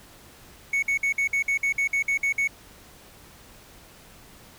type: tone bursts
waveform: triangle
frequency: 2218 Hz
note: C#7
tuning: in tune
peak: -19 dBFS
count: 12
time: 0.73-2.476 s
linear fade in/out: 5 ms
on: 96 ms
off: 54 ms
effects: pink hiss -50 dBFS RMS until 4.58 s